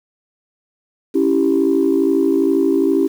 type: chord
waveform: sine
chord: C# diminished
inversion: none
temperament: equal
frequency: 277.2 / 329.6 / 392 Hz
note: C#4 / E4 / G4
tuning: 0 / 0 / 0 cents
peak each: -16 dBFS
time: 1.14-3.08 s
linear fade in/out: 20 ms
effects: tanh soft clip ceiling -5 dBFS + 7-bit